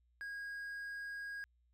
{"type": "tone", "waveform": "triangle", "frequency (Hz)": 1638, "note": "G#6", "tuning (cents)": -24, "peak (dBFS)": -40, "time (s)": [0.21, 1.44], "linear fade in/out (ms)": 0, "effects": ["added 60 Hz sine -70 dBFS peak until 1.73 s"]}